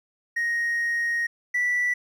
triangle tone pair in turn, 1872 / 1963.9 Hz, A#6 / B6, +7 / -10 cents, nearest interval minor second, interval 83 cents, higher second, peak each -20 / -18 dBFS, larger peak second, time 0.36-1.27 / 1.54-1.94 s, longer first, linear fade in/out 10 ms, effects tanh soft clip ceiling -17 dBFS

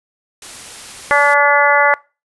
white noise, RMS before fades -33 dBFS, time 0.42-1.34 s, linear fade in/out 2 ms
harmonic tone, 287.6 Hz, D4, 36 cents flat, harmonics 2 / 3 / 4 / 5 / 6 / 7, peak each -16 / -16 / -16 / -16 / -16 / -16 dBFS, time 1.11-1.94 s, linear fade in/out 0 ms
effects noise-tail reverb RT60 0.3 s tail -23 dB re dry + resampled to 24000 Hz

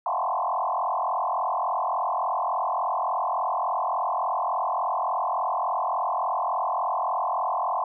sine tone with frequency modulation, 881 Hz, A5, 2 cents sharp, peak -23 dBFS, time 0.06-7.84 s, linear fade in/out 2 ms, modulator 43.5 Hz, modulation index 4.9, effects none

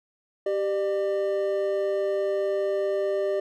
triangle tone pair together, 391.5 / 600.7 Hz, G4 / D5, -2 / +39 cents, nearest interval perfect fifth, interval 741 cents, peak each -24 dBFS, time 0.46-3.4 s, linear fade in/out 5 ms, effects none

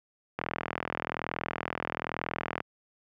click train, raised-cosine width 0.5 ms, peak -15 dBFS, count 92, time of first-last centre 0.39-2.604 s, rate 41.1 Hz, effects high-pass 100 Hz 12 dB/octave

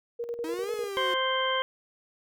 sine tone with tremolo, 472.5 Hz, A#4, 23 cents sharp, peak -29 dBFS, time 0.19-0.89 s, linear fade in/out 10 ms, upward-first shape square, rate 10 Hz, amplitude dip 60%
45% pulse exponential two-way sweep, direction up then down, 311.1 to 430.1 to 360.6 Hz, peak -33 dBFS, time 0.44-1.14 s, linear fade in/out 2 ms, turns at 0.72 s
harmonic tone, 523.3 Hz, C5, in tune, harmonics 1 / 2 / 3 / 4 / 6, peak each -30 / -29 / -33 / -35 / -31 dBFS, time 0.97-1.62 s, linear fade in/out 0 ms
effects none

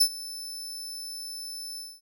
sawtooth tone with ADSR envelope, 5274 Hz, E8, in tune, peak -13 dBFS, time 0-2.01 s, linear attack 11 ms, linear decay 71 ms, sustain -20 dB, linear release 230 ms, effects none

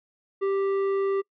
sine tone with tanh clipping, 392 Hz, G4, in tune, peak -24 dBFS, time 0.41-1.22 s, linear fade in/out 20 ms, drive 10 dB, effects noise-tail reverb RT60 0.1 s tail -26 dB re dry

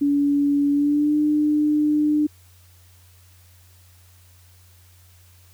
sine tone with pitch glide, 285.6 to 299.8 Hz, D4 to D4, -48 to +36 cents, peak -16 dBFS, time 0.01-2.27 s, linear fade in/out 10 ms, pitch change +84 cents, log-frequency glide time 0.72-1.16 s, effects added 90 Hz sine -50 dBFS peak until 5.53 s + white hiss -56 dBFS RMS until 5.53 s

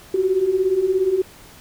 sine beating tone pair, 363.4 / 380.4 Hz, F#4 / F#4, -31 / +48 cents, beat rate 17 Hz, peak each -22 / -17 dBFS, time 0.14-1.22 s, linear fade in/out 5 ms, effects pink hiss -45 dBFS RMS until 1.6 s

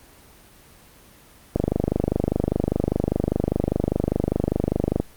click train, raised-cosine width 2 ms, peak -6 dBFS, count 87, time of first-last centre 1.56-5 s, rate 25 Hz, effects pink hiss -50 dBFS RMS until 5.16 s + Opus 24 kbps

